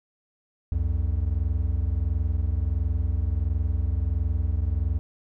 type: tone pair together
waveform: triangle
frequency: 64.8 / 86.25 Hz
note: C2 / F2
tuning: -16 / -21 cents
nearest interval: perfect fourth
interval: 495 cents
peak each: -23 dBFS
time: 0.72-4.99 s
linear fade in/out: 0 ms
effects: none